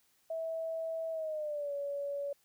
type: tone with pitch glide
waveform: sine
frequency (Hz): 651 to 566.7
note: E5 to C#5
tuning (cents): -22 to +38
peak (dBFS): -34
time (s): 0.3-2.33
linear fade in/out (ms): 5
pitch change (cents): -240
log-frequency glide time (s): 1.11-1.73
effects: white hiss -71 dBFS RMS until 2.44 s